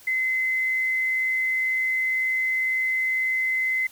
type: tone with amplitude modulation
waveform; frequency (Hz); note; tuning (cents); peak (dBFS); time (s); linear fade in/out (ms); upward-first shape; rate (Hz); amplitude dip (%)
sine; 2050; C7; -36; -20; 0.07-3.87; 5; sine; 122; 25
effects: white hiss -50 dBFS RMS until 3.91 s